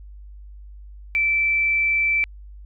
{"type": "tone", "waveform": "sine", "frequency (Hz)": 2328, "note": "D7", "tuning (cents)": -16, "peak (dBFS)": -17, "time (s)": [1.15, 2.24], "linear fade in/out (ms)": 0, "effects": ["added 50 Hz sine -38 dBFS peak until 2.65 s"]}